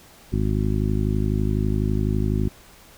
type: harmonic tone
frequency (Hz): 52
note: G#1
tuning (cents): +3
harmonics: 1 / 2 / 3 / 4 / 5 / 6 / 7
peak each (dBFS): -24 / -24 / -28 / -27 / -30 / -34 / -31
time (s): 0.32-2.49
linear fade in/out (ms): 10
effects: pink hiss -49 dBFS RMS until 2.97 s